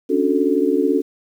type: chord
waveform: sine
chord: D major seventh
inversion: third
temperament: just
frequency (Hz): 275.3 / 293.7 / 367.1 / 440.5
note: C#4 / D4 / F#4 / A4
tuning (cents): -12 / 0 / -14 / +2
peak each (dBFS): -20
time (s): 0.09-1.02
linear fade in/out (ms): 20
effects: 8-bit